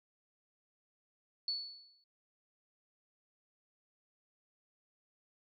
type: tone with exponential decay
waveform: sine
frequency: 4435 Hz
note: C#8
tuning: in tune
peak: -31 dBFS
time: 1.48-2.04 s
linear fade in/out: 2 ms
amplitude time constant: 120 ms
effects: none